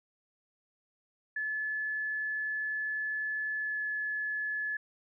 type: tone with pitch glide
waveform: sine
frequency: 1724 to 1714.1 Hz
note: A6 to A6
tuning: -36 to -46 cents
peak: -31 dBFS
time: 1.36-4.77 s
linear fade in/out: 5 ms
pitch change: -10 cents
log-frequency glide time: 3.57-3.81 s
effects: none